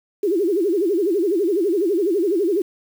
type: tone with vibrato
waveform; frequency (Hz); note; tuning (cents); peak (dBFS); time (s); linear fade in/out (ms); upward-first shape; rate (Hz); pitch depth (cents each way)
sine; 370; F#4; 0; -16; 0.23-2.62; 5; sine; 12; 230
effects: 7-bit